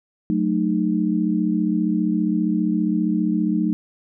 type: chord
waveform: sine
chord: D# diminished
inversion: first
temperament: equal with one note detuned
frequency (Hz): 185 / 220 / 306.7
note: F#3 / A3 / D#4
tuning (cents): 0 / 0 / -25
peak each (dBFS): -22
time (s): 0.3-3.73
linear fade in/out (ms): 0
effects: none